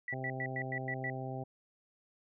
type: tone bursts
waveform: sine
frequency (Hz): 1959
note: B6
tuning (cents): -15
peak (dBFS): -35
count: 7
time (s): 0.08-1.1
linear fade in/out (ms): 2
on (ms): 60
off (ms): 100
type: harmonic tone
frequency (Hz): 130.81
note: C3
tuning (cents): 0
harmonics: 1 / 2 / 3 / 4 / 5 / 6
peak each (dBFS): -40 / -45 / -46 / -48 / -46 / -45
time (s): 0.12-1.44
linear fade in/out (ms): 10
effects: none